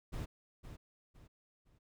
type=noise with echo; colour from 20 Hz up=brown; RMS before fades=-40 dBFS; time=0.12-0.26 s; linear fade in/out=20 ms; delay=510 ms; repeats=3; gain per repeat=-9 dB; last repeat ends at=1.79 s; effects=none